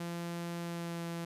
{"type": "tone with pitch glide", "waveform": "sawtooth", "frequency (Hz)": [171.1, 169.04], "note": ["F3", "E3"], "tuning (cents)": [-35, 44], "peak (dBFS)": -33, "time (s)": [0, 1.25], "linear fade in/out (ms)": 5, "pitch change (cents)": -21, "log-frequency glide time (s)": [0.59, 1.06], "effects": ["resampled to 32000 Hz"]}